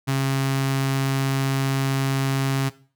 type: tone with notch filter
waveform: sawtooth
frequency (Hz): 135.4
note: C#3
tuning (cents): -40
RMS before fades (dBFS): -22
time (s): 0.07-2.7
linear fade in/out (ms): 20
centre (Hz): 500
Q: 1.5
effects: noise-tail reverb RT60 0.4 s tail -17 dB re dry